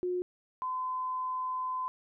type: tone pair in turn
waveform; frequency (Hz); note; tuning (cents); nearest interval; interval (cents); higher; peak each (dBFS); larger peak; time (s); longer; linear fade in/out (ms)
sine; 360.5 / 1021.5; F#4 / C6; -45 / -42; octave + tritone; 1803; second; -29 / -31; first; 0.03-0.22 / 0.62-1.88; second; 0
effects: none